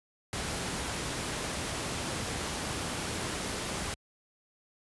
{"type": "noise", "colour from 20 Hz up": "pink", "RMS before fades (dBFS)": -34, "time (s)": [0.33, 3.94], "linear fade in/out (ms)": 0, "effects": ["high-pass 60 Hz 12 dB/octave", "resampled to 24000 Hz"]}